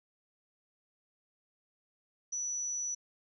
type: tone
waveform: sine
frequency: 5920 Hz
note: F#8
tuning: in tune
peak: -33 dBFS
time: 2.32-2.95 s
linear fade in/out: 10 ms
effects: none